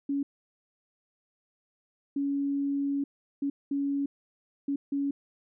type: tone bursts at uneven times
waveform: sine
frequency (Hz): 280.5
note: C#4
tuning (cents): +21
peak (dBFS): -26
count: 6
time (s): 0.09-0.23 / 2.16-3.04 / 3.42-3.5 / 3.71-4.06 / 4.68-4.76 / 4.92-5.11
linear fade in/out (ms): 5
effects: none